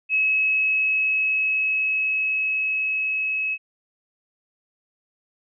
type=tone with level ramp; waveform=sine; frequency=2572 Hz; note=E7; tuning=43 cents flat; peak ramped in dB=-17 to -22 dBFS; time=0.09-3.58 s; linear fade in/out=50 ms; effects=none